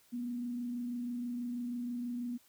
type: tone with frequency modulation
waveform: sine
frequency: 242.2 Hz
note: B3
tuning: 34 cents flat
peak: -35 dBFS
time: 0.12-2.38 s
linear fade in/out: 20 ms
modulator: 26.2 Hz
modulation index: 0.24
effects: white hiss -66 dBFS RMS until 2.48 s